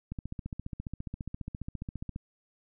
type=click train; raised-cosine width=5 ms; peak=-24 dBFS; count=31; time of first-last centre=0.12-2.161 s; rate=14.7 Hz; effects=none